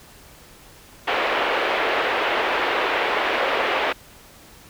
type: band-pass noise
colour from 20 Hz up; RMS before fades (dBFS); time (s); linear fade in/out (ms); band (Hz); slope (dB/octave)
pink; -22; 1.07-3.93; 10; 400 to 3000; 24
effects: pink hiss -47 dBFS RMS until 4.69 s